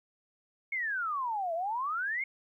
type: exponential two-way sweep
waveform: sine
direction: down then up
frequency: 2209 to 644 to 2209 Hz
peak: -30 dBFS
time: 0.72-2.24 s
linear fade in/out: 5 ms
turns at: 1.54 s
effects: 12-bit